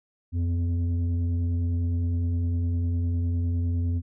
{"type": "tone pair together", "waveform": "sine", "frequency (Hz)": [87.31, 252.1], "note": ["F2", "B3"], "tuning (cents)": [0, 36], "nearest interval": "octave + tritone", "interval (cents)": 1836, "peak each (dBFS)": [-21, -31], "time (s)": [0.32, 4.02], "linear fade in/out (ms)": 50, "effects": ["tanh soft clip ceiling -20 dBFS"]}